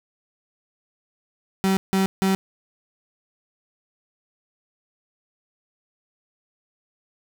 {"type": "tone bursts", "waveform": "35% pulse", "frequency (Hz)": 191.7, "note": "G3", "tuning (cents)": -38, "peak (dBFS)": -16, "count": 3, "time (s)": [1.64, 2.35], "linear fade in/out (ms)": 0, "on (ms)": 130, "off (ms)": 160, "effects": []}